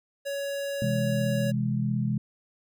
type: tone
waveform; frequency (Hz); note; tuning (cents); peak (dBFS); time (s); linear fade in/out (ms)
square; 560; C#5; +18; -30; 0.25-1.52; 20
type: chord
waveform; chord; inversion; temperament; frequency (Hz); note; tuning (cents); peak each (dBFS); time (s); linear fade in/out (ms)
sine; C augmented; none; equal with one note detuned; 129.16 / 164.81 / 207.7; C3 / E3 / G#3; -22 / 0 / 0; -27 / -32 / -28; 0.82-2.18; 2
effects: none